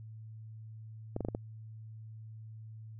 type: clicks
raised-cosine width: 2 ms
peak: -21 dBFS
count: 5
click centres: 1.164 / 1.207 / 1.249 / 1.286 / 1.349 s
effects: added 110 Hz sine -45 dBFS peak until 2.99 s